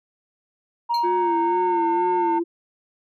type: tone with pitch glide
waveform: sine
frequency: 943 to 902.5 Hz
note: A#5 to A5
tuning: +20 to +44 cents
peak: -18 dBFS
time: 0.89-2.4 s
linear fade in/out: 20 ms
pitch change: -76 cents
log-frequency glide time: 1.06-1.95 s
type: tone with exponential decay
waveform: triangle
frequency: 4186 Hz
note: C8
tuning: in tune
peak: -22 dBFS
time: 0.94-1.09 s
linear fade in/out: 5 ms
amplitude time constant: 31 ms
type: tone with vibrato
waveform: sine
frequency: 347.7 Hz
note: F4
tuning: 8 cents flat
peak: -20 dBFS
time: 1.03-2.44 s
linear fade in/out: 20 ms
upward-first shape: sine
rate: 2.1 Hz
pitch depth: 66 cents each way
effects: tanh soft clip ceiling -14 dBFS